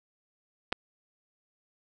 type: clicks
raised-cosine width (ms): 0.3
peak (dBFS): -19 / -11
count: 2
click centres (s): 0.722 / 0.726
effects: none